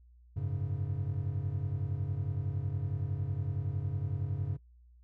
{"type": "chord", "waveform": "triangle", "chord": "F# suspended second", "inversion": "none", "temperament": "equal with one note detuned", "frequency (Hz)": [92.5, 103.35, 138.59], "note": ["F#2", "G#2", "C#3"], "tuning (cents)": [0, -8, 0], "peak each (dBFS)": -34, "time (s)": [0.36, 4.57], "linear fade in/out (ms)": 10, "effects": ["noise-tail reverb RT60 0.1 s tail -21 dB re dry", "added 60 Hz sine -56 dBFS peak until 5.03 s"]}